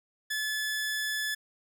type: tone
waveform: sawtooth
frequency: 1725 Hz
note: A6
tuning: 35 cents flat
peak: -26 dBFS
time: 0.3-1.35 s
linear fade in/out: 10 ms
effects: none